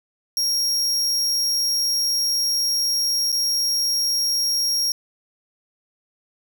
40% pulse tone with dropouts, 5588 Hz, F8, in tune, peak -18 dBFS, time 0.37-4.92 s, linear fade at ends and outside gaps 1 ms, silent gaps 3.319-3.326 s, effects none

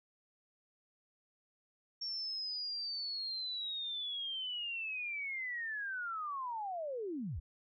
sine linear sweep, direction down, 5500 to 51.3 Hz, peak -37 dBFS, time 2.01-7.4 s, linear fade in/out 10 ms, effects none

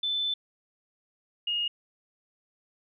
sine tone pair in turn, 3520 / 2858 Hz, A7 / F7, 0 / +39 cents, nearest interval major third, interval 361 cents, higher first, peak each -26 dBFS, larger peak neither, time 0.03-0.34 / 1.47-1.68 s, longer first, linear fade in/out 5 ms, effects none

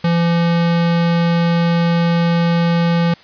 square tone, 169.8 Hz, F3, 48 cents flat, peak -13 dBFS, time 0.04-3.14 s, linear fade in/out 5 ms, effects white hiss -44 dBFS RMS until 3.23 s + resampled to 11025 Hz

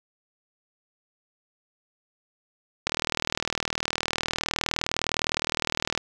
click train, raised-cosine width 0.2 ms, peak -7 dBFS, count 124, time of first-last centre 2.87-5.976 s, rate 39.6 Hz, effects 7-bit

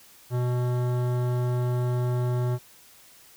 sine tone with hard clipping, 123.47 Hz, B2, in tune, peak -25 dBFS, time 0.3-2.59 s, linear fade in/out 50 ms, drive 16 dB, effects white hiss -53 dBFS RMS until 3.36 s

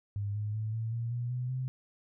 sine tone with pitch steps, 101.7 / 105.23 / 108.87 / 112.65 / 116.55 / 120.59 / 124.77 / 129.1 Hz, G#2 / G#2 / A2 / A2 / A#2 / B2 / B2 / C3, -36 / +23 / -18 / +41 / 0 / -41 / +18 / -23 cents, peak -31 dBFS, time 0.16-1.68 s, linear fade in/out 0 ms, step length 190 ms, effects none

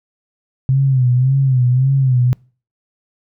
sine tone with vibrato, 130 Hz, C3, 11 cents flat, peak -10 dBFS, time 0.69-2.33 s, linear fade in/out 0 ms, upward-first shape sine, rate 1.8 Hz, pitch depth 91 cents each way, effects noise-tail reverb RT60 0.4 s tail -26 dB re dry

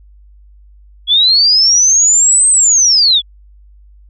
sine linear two-way sweep, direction up then down, 3322 to 8372 to 3322 Hz, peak -6 dBFS, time 1.07-3.22 s, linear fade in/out 50 ms, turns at 2.49 s, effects added 50 Hz sine -39 dBFS peak until 4.09 s

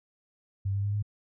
sine tone with pitch steps, 98 / 99.89 / 101.81 / 103.77 Hz, G2 / G2 / G#2 / G#2, 0 / +33 / -34 / -1 cents, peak -26 dBFS, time 0.65-1.026 s, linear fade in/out 10 ms, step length 94 ms, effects none

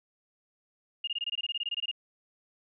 sine tone bursts, 2837 Hz, F7, 27 cents sharp, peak -29 dBFS, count 16, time 1.04-1.914 s, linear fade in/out 5 ms, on 34 ms, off 22 ms, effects none

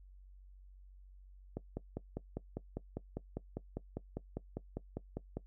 click train, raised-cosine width 2 ms, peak -25 dBFS, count 20, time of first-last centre 1.57-5.37 s, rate 5 Hz, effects noise-tail reverb RT60 0.1 s tail -19 dB re dry + added 47 Hz sine -54 dBFS peak until 5.46 s

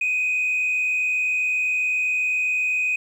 sine tone with frequency modulation, 2500 Hz, D#7, 8 cents sharp, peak -18 dBFS, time 0.01-2.96 s, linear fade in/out 5 ms, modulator 67.6 Hz, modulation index 0.67, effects tanh soft clip ceiling -17 dBFS + 9-bit

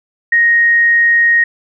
sine tone, 1870 Hz, A#6, 5 cents sharp, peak -7 dBFS, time 0.32-1.44 s, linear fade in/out 5 ms, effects none

